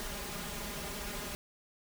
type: noise with comb filter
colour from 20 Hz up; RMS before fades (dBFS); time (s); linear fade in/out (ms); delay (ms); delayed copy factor
pink; -40; 0-1.35; 0; 4.9; +0.95
effects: none